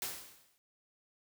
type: noise with exponential decay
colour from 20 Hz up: white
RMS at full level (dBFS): -36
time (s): 0.02-0.58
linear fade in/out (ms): 0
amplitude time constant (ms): 120
effects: none